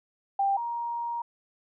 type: tone pair in turn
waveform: sine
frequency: 790 / 941.3 Hz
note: G5 / A#5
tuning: +13 / +17 cents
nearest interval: minor third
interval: 304 cents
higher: second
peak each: -22 / -29 dBFS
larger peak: first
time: 0.39-0.57 / 0.57-1.22 s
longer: second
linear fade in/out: 5 ms
effects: none